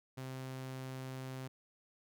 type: tone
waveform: sawtooth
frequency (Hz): 130.81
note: C3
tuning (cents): 0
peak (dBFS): -38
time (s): 0.17-1.48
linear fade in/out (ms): 10
effects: none